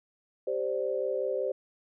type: chord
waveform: sine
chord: G suspended fourth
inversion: none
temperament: just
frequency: 392 / 522.7 / 588 Hz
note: G4 / C5 / D5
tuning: 0 / -2 / +2 cents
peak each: -33 / -30 / -34 dBFS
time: 0.47-1.52 s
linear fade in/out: 5 ms
effects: none